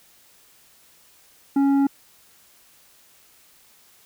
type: tone with tanh clipping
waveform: triangle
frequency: 277.2 Hz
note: C#4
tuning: in tune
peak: -17 dBFS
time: 1.56-1.87 s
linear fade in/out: 5 ms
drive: 12 dB
effects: white hiss -55 dBFS RMS until 4.05 s